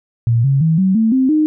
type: tone with pitch steps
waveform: sine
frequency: 116.54 / 137 / 161.05 / 189.32 / 222.6 / 261.6 / 307.6 Hz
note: A#2 / C#3 / E3 / F#3 / A3 / C4 / D#4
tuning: 0 / -20 / -40 / +40 / +20 / 0 / -20 cents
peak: -10 dBFS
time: 0.27-1.46 s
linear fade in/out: 0 ms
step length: 170 ms
effects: none